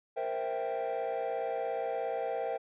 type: chord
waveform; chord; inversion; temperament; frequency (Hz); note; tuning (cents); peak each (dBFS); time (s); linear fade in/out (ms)
triangle; C dominant seventh; third; equal; 466.2 / 523.3 / 659.3 / 784; Bb4 / C5 / E5 / G5; 0 / 0 / 0 / 0; -34; 0.16-2.58; 20
effects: tanh soft clip ceiling -25 dBFS + resampled to 8000 Hz